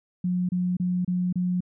sine tone bursts, 180 Hz, F#3, 47 cents flat, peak -22 dBFS, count 5, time 0.24-1.606 s, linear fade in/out 5 ms, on 250 ms, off 29 ms, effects none

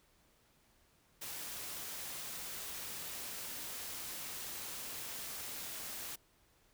white noise, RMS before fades -44 dBFS, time 1.21-6.16 s, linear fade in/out 10 ms, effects pink hiss -70 dBFS RMS until 6.73 s

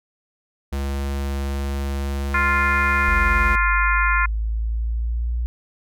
square tone with pitch glide, 69.3 to 69.98 Hz, C#2 to C#2, 0 to +17 cents, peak -23 dBFS, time 0.72-3.56 s, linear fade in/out 10 ms, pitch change +17 cents, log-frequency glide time 1.91-2.99 s
harmonic tone, 349.6 Hz, F4, 2 cents sharp, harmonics 3 / 4 / 5 / 6 / 7, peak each -22 / -21 / -24 / -25 / -28 dBFS, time 2.34-4.26 s, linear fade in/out 5 ms
sine exponential sweep, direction up, 48.2 to 59.6 Hz, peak -20 dBFS, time 3.08-5.46 s, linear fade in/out 0 ms
effects none

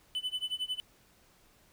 triangle tone with tremolo, 3006 Hz, F#7, 27 cents sharp, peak -28 dBFS, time 0.15-0.8 s, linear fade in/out 0 ms, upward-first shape sine, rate 11 Hz, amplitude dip 95%, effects pink hiss -64 dBFS RMS until 1.72 s

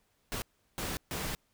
pink noise bursts at uneven times, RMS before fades -36 dBFS, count 3, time 0.32-0.42 / 0.78-0.97 / 1.11-1.35 s, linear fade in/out 0 ms, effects pink hiss -73 dBFS RMS until 1.53 s

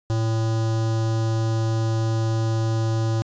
square tone with notch filter, 112.1 Hz, A2, 33 cents sharp, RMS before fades -22 dBFS, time 0.1-3.22 s, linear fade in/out 0 ms, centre 2200 Hz, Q 0.98, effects resampled to 16000 Hz

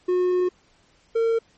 triangle tone pair in turn, 362.1 / 456.2 Hz, F#4 / A#4, -37 / -37 cents, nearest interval major third, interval 400 cents, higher second, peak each -16 dBFS, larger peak neither, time 0.08-0.49 / 1.15-1.39 s, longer first, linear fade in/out 10 ms, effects pink hiss -60 dBFS RMS until 1.57 s + MP3 32 kbps

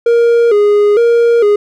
triangle tone with vibrato, 440.3 Hz, A4, 1 cent sharp, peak -4 dBFS, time 0.06-1.56 s, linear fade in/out 5 ms, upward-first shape square, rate 1.1 Hz, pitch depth 110 cents each way, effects none

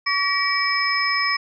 sine tone cluster, 1134 / 1919 / 2288 / 5180 Hz, C#6 / A#6 / D7 / E8, +39 / +50 / -46 / -31 cents, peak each -24 dBFS, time 0.06-1.37 s, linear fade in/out 10 ms, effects none

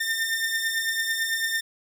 sawtooth beating tone pair, 1800 / 1809 Hz, A6 / A6, +39 / +48 cents, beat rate 9 Hz, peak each -27 / -22 dBFS, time 0-1.61 s, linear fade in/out 10 ms, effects none

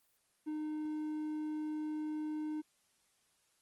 triangle tone, 306.3 Hz, D#4, 27 cents flat, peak -34 dBFS, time 0.46-2.62 s, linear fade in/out 20 ms, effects white hiss -74 dBFS RMS until 3.61 s + Opus 24 kbps

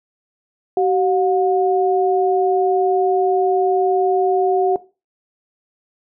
sine tone pair together, 380.9 / 720 Hz, G4 / F#5, -50 / -47 cents, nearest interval major seventh, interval 1103 cents, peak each -15 / -18 dBFS, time 0.77-4.76 s, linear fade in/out 2 ms, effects noise-tail reverb RT60 0.3 s tail -18 dB re dry

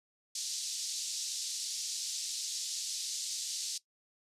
pink band-pass noise, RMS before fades -38 dBFS, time 0.35-3.78 s, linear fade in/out 5 ms, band 4300 to 8000 Hz, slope 24 dB/octave, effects noise-tail reverb RT60 0.1 s tail -18 dB re dry + resampled to 32000 Hz

